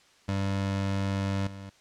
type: tone with level steps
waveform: 25% pulse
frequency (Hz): 98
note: G2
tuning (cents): 0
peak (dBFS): -23 / -36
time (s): 0.28-1.7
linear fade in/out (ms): 10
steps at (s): 1.47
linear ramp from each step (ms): 2
effects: white hiss -60 dBFS RMS until 1.8 s + low-pass 6000 Hz 12 dB/octave